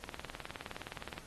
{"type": "click train", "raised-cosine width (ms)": 0.3, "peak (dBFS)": -25, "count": 23, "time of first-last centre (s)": [0.04, 1.18], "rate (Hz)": 19.3, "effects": ["pink hiss -55 dBFS RMS until 1.26 s", "AAC 32 kbps"]}